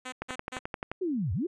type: tone bursts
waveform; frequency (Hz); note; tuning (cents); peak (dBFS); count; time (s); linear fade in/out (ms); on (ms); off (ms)
5% pulse; 255.3; C4; -42; -25; 3; 0.05-0.592; 10; 74; 160
type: click train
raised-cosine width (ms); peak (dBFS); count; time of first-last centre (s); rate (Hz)
0.5; -18; 9; 0.22-0.916; 11.5
type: linear two-way sweep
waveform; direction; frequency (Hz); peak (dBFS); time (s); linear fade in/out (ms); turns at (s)
sine; down then up; 389.8 to 77.2 to 389.8; -27; 1.01-1.47; 10; 1.33
effects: resampled to 24000 Hz